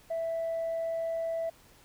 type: tone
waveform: sine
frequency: 659.3 Hz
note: E5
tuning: in tune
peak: -28 dBFS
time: 0.1-1.5 s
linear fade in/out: 10 ms
effects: tanh soft clip ceiling -27 dBFS + pink hiss -59 dBFS RMS until 1.84 s